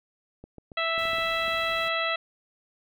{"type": "clicks", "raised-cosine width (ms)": 2, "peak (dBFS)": -30, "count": 8, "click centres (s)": [0.44, 0.583, 0.718, 0.979, 1.054, 1.133, 1.185, 1.481]}
{"type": "harmonic tone", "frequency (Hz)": 659.3, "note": "E5", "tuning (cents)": 0, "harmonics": [1, 2, 3, 4, 5, 6], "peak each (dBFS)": [-31, -30, -31, -32, -34, -36], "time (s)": [0.77, 2.16], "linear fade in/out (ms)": 5}
{"type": "noise", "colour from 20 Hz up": "pink", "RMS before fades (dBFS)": -47, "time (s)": [0.98, 1.89], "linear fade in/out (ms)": 10}
{"effects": []}